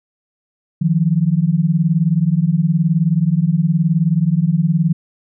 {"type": "beating tone pair", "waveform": "sine", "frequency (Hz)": [155.8, 174.8], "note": ["D#3", "F3"], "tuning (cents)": [3, 2], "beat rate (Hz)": 19, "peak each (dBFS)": -15, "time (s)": [0.81, 4.93], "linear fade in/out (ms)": 10, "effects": []}